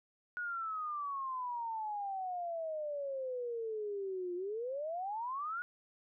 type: exponential two-way sweep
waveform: sine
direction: down then up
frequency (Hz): 1464 to 349.2 to 1464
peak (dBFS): -36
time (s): 0.37-5.62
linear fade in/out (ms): 0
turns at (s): 4.35
effects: none